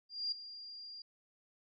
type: tone with ADSR envelope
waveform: sine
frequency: 4791 Hz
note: D8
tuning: 34 cents sharp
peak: -32 dBFS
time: 0.09-1.02 s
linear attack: 230 ms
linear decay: 5 ms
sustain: -14 dB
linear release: 3 ms
effects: none